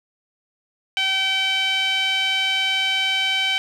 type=tone with band-pass filter; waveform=sawtooth; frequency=769 Hz; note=G5; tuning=33 cents flat; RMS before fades=-21 dBFS; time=0.97-3.58 s; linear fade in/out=0 ms; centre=2800 Hz; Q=5.4; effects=none